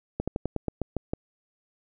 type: slowing click train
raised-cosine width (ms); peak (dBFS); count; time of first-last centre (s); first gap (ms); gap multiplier
2; -14; 9; 0.2-1.135; 76; 1.12
effects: none